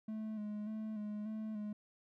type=tone with vibrato; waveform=triangle; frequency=213.5 Hz; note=G#3; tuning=48 cents sharp; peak=-37 dBFS; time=0.08-1.73 s; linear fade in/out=5 ms; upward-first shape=square; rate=1.7 Hz; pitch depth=31 cents each way; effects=none